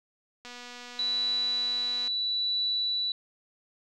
click train, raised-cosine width 0.2 ms, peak -27 dBFS, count 398, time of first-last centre 0.45-2.077 s, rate 244 Hz
sine tone with tremolo, 3951 Hz, B7, in tune, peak -25 dBFS, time 0.99-3.12 s, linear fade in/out 2 ms, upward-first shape triangle, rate 0.76 Hz, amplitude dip 25%
effects none

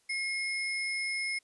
sine tone with sample-and-hold, 2155 Hz, C#7, 49 cents flat, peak -30 dBFS, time 0.09-1.39 s, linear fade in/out 10 ms, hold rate 7350 Hz, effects white hiss -70 dBFS RMS until 1.43 s + resampled to 24000 Hz

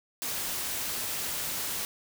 white noise, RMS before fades -33 dBFS, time 0.22-1.85 s, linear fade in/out 0 ms, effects none

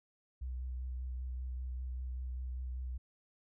sine tone with vibrato, 63.1 Hz, B1, 38 cents sharp, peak -37 dBFS, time 0.41-2.98 s, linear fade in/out 10 ms, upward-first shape sine, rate 5.1 Hz, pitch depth 20 cents each way, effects none

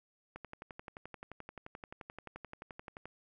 click train, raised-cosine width 0.5 ms, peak -30 dBFS, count 32, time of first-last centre 0.36-3.056 s, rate 11.5 Hz, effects none

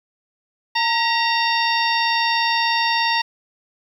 harmonic tone with a mistuned harmonic, 919 Hz, A#5, 25 cents flat, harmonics 1 / 2 / 3 / 4 / 5 / 6, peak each -20 / -23 / -25 / -26 / -27 / -28 dBFS, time 0.75-3.22 s, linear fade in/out 10 ms, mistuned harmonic 2, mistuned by +66 cents, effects 8-bit

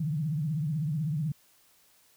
sine tone with vibrato, 152.7 Hz, D#3, 32 cents flat, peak -27 dBFS, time 0-1.32 s, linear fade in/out 5 ms, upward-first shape triangle, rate 16 Hz, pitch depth 200 cents each way, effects white hiss -63 dBFS RMS until 2.16 s

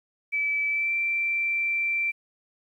sine tone with pitch glide, 2305 to 2347 Hz, D7 to D7, -33 to -2 cents, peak -23 dBFS, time 0.32-2.12 s, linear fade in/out 20 ms, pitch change +31 cents, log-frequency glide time 0.68-0.93 s, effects 10-bit

